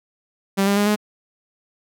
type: tone with pitch steps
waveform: sawtooth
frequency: 195.9 / 200.5 / 205.2 / 210 Hz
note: G3 / G3 / G#3 / G#3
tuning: -1 / +39 / -21 / +19 cents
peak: -12 dBFS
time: 0.57-0.962 s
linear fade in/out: 20 ms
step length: 98 ms
effects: none